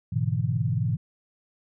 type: chord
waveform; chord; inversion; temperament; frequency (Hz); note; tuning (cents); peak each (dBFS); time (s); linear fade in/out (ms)
sine; E dominant seventh; first; equal with one note detuned; 103.83 / 122.41 / 146.83 / 164.81; G#2 / B2 / D3 / E3; 0 / -15 / 0 / 0; -28 / -26 / -30 / -30; 0.12-0.97; 10
effects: none